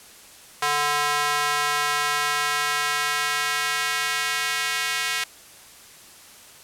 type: tone with high-pass filter sweep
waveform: square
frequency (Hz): 146.83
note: D3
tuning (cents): 0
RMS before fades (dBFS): -24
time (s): 0.62-5.24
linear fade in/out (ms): 5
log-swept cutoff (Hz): 1000 to 2000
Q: 1.3
effects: white hiss -47 dBFS RMS until 6.63 s + low-pass 12000 Hz 12 dB/octave